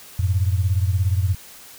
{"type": "beating tone pair", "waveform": "sine", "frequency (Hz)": [89.9, 106.9], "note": ["F#2", "A2"], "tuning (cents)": [-49, -49], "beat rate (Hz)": 17, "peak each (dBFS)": [-18, -22], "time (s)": [0.19, 1.35], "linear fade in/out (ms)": 5, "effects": ["white hiss -43 dBFS RMS until 1.78 s"]}